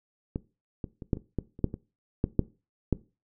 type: clicks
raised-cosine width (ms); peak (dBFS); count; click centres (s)
3; -17 / -20 / -26 / -11 / -25 / -15 / -30 / -10 / -22 / -10 / -8 / -10; 12; 0.359 / 0.842 / 1.022 / 1.132 / 1.171 / 1.387 / 1.591 / 1.643 / 1.741 / 2.241 / 2.393 / 2.927
effects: noise-tail reverb RT60 0.3 s tail -19 dB re dry